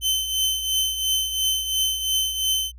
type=tone with tremolo; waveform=sawtooth; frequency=3069 Hz; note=G7; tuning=37 cents flat; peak=-15 dBFS; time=0.01-2.72 s; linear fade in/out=50 ms; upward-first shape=triangle; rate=2.9 Hz; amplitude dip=65%; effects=added 60 Hz sine -40 dBFS peak until 2.78 s